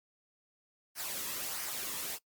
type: noise with flanger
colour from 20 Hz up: white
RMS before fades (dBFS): -38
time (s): 0.95-2.19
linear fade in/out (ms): 50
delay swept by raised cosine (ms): 0.26 to 1.36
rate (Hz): 1.5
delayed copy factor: -0.5
effects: noise-tail reverb RT60 0.1 s tail -20 dB re dry + MP3 96 kbps